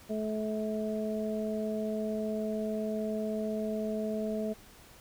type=harmonic tone; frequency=215.8 Hz; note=A3; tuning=33 cents flat; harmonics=1 / 2 / 3; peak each=-33 / -36 / -36 dBFS; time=0.09-4.54 s; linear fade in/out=20 ms; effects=pink hiss -55 dBFS RMS until 5 s